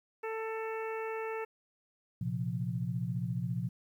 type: harmonic tone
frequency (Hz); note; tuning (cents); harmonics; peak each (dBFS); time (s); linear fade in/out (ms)
444.1; A4; +16; 1 / 2 / 3 / 4 / 5 / 6; -36 / -42 / -45 / -47 / -48 / -49; 0.23-1.45; 10
type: chord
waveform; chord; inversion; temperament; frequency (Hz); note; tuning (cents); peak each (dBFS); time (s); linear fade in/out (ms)
sine; Bb suspended second; none; just; 116.54 / 131.11 / 174.81; Bb2 / C3 / F3; 0 / +4 / +2; -36; 2.21-3.69; 5
effects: 11-bit